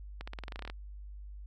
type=accelerating click train; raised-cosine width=0.3 ms; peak=-25 dBFS; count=13; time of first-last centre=0.21-0.699 s; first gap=65 ms; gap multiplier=0.91; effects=added 50 Hz sine -43 dBFS peak until 1.46 s